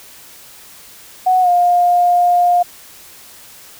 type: tone with pitch glide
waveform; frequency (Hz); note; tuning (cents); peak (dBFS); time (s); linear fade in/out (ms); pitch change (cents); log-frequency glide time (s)
sine; 740 to 707.4; F#5 to F5; 0 to +22; -9; 1.26-2.63; 10; -78; 1.41-1.49
effects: white hiss -40 dBFS RMS until 3.79 s